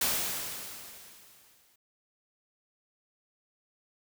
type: noise with exponential decay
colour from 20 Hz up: white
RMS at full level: -27 dBFS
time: 0.01-1.76 s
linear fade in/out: 5 ms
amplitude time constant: 380 ms
effects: none